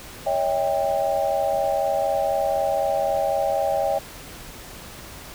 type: tone cluster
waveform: sine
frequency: 560 / 644 / 794 Hz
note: C#5 / E5 / G5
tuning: +18 / -41 / +22 cents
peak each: -24 dBFS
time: 0.26-3.99 s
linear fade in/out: 10 ms
effects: pink hiss -40 dBFS RMS until 5.34 s